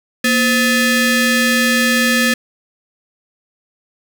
sawtooth ring-modulated tone, 755 Hz, F#5, 35 cents sharp, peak -5 dBFS, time 0.24-2.34 s, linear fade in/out 5 ms, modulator 991 Hz, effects none

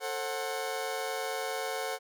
sawtooth chord, F# diminished, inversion first, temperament just, 444 / 532.8 / 740 Hz, A4 / C5 / F#5, +16 / +31 / 0 cents, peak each -33 dBFS, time 0-1.99 s, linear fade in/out 50 ms, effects none

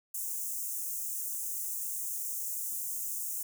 white high-pass noise, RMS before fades -36 dBFS, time 0.14-3.43 s, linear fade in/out 5 ms, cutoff 6400 Hz, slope 48 dB/octave, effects none

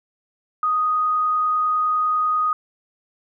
sine tone with frequency modulation, 1244.5 Hz, D#6, in tune, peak -17 dBFS, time 0.63-2.53 s, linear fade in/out 2 ms, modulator 30 Hz, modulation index 0.22, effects none

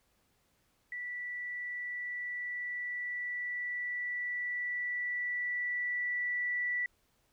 sine tone with level ramp, 1961 Hz, B6, 13 cents flat, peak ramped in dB -37 to -30 dBFS, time 0.92-6.86 s, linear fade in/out 2 ms, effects pink hiss -73 dBFS RMS until 7.32 s

